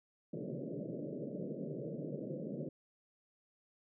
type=band-pass noise; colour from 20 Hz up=pink; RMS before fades=-42 dBFS; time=0.33-2.69 s; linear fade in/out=5 ms; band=130 to 600 Hz; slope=96 dB/octave; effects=none